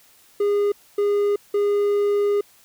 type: tone bursts at uneven times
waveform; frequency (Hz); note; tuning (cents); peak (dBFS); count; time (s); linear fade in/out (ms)
triangle; 408.7; G#4; -28; -15; 3; 0.4-0.72 / 0.98-1.36 / 1.54-2.41; 5
effects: white hiss -54 dBFS RMS until 2.64 s